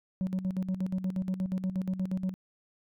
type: tone with tremolo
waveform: sine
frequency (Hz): 186.8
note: F#3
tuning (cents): +17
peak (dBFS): -24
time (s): 0.21-2.34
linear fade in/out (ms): 0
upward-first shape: square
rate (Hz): 8.4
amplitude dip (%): 75
effects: tanh soft clip ceiling -26 dBFS